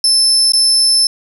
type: tone with dropouts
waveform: 35% pulse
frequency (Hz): 5274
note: E8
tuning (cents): 0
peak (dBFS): -6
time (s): 0.04-1.07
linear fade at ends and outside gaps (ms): 2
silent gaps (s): 0.521-0.534
effects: none